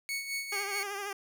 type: tone with tremolo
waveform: sawtooth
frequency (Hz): 2217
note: C#7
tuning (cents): 0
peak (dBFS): -28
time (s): 0.09-0.83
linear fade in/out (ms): 0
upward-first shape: sine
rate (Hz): 4.7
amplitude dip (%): 60
type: tone with vibrato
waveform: 10% pulse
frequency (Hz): 401.4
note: G4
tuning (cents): +41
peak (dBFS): -27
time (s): 0.52-1.13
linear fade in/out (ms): 5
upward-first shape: triangle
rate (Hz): 13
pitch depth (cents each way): 61
effects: none